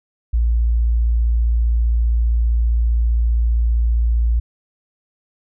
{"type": "tone", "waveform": "sine", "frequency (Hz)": 57.6, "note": "A#1", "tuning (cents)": -20, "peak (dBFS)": -13, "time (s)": [0.33, 4.4], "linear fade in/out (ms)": 10, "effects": []}